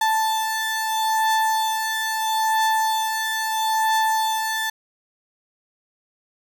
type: beating tone pair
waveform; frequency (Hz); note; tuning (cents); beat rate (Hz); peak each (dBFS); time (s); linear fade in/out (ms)
35% pulse; 880 / 880.76; A5 / A5; 0 / +1; 0.76; -24 / -19; 0.01-4.7; 5
effects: none